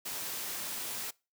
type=high-pass noise; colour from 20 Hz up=white; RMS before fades=-38 dBFS; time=0.05-1.11 s; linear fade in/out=10 ms; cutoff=120 Hz; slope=12 dB/octave; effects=noise-tail reverb RT60 0.3 s tail -24 dB re dry